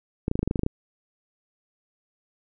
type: clicks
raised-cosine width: 3 ms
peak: -11 dBFS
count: 11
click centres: 0.281 / 0.314 / 0.355 / 0.392 / 0.43 / 0.476 / 0.511 / 0.558 / 0.593 / 0.634 / 0.664 s
effects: none